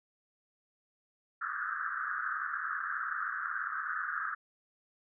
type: band-pass noise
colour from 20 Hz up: pink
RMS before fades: -36 dBFS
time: 1.41-4.35 s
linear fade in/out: 10 ms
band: 1200 to 1700 Hz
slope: 96 dB/octave
effects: none